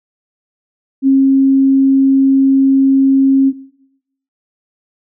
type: tone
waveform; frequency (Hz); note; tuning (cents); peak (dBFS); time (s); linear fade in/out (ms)
sine; 270; C#4; -45; -6; 1.02-3.53; 50
effects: noise-tail reverb RT60 0.8 s tail -19 dB re dry